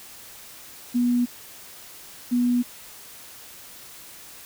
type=tone pair in turn; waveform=sine; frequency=243.3 / 244.1 Hz; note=B3 / B3; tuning=-26 / -20 cents; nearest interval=unison; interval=6 cents; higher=second; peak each=-18 dBFS; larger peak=neither; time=0.94-1.26 / 2.31-2.63 s; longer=neither; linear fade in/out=20 ms; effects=white hiss -44 dBFS RMS until 4.45 s